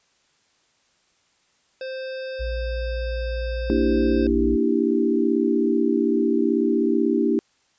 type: harmonic tone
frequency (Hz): 523.3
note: C5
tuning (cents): 0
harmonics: 1 / 3 / 5 / 7 / 9 / 10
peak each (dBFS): -29 / -39 / -43 / -46 / -48 / -49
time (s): 1.81-4.27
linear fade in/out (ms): 2
type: tone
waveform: sine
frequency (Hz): 58.27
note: A#1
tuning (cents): 0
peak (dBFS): -25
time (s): 2.39-4.57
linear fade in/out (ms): 20
type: chord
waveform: sine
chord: E half-diminished seventh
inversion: second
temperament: equal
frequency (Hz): 233.1 / 293.7 / 329.6 / 392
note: Bb3 / D4 / E4 / G4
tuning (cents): 0 / 0 / 0 / 0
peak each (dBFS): -23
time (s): 3.7-7.39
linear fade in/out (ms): 0
effects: white hiss -64 dBFS RMS until 7.78 s + resampled to 16000 Hz